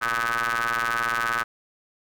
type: ring-modulated tone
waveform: sawtooth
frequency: 116.54 Hz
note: A#2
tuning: in tune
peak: -16 dBFS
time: 0.01-1.44 s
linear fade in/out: 20 ms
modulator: 1390 Hz
effects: none